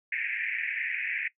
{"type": "band-pass noise", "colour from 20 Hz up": "white", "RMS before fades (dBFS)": -32, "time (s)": [0.12, 1.28], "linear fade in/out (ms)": 5, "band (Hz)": [1700, 2500], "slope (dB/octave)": 96, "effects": ["noise-tail reverb RT60 0.1 s tail -19 dB re dry"]}